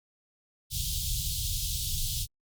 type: band-stop noise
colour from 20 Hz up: pink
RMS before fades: -31 dBFS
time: 0.7-2.27 s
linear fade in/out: 50 ms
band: 140 to 3200 Hz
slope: 48 dB/octave
effects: Opus 48 kbps